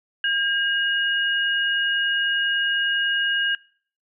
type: tone pair together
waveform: sine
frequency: 1614.1 / 2876 Hz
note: G#6 / F#7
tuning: -50 / -50 cents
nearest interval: minor seventh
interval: 1000 cents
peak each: -21 / -23 dBFS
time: 0.24-3.55 s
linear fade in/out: 2 ms
effects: noise-tail reverb RT60 0.5 s tail -24 dB re dry